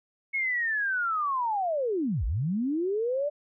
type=linear two-way sweep; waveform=sine; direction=down then up; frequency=2200 to 45.63 to 601 Hz; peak=-25 dBFS; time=0.33-3.3 s; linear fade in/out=20 ms; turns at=2.25 s; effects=none